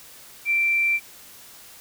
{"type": "tone", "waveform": "sine", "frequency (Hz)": 2349, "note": "D7", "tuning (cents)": 0, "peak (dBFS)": -18, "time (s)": [0.45, 1], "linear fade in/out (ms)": 50, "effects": ["white hiss -46 dBFS RMS until 1.8 s"]}